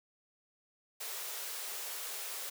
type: high-pass noise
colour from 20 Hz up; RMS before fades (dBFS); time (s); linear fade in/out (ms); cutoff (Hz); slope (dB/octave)
white; -41; 1-2.5; 10; 370; 96
effects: none